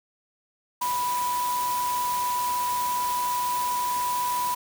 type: tone in noise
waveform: sine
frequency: 985 Hz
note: B5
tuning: 5 cents flat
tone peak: -24 dBFS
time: 0.81-4.55 s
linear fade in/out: 10 ms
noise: white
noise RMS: -34 dBFS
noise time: 0.81-4.55 s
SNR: +7 dB
effects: none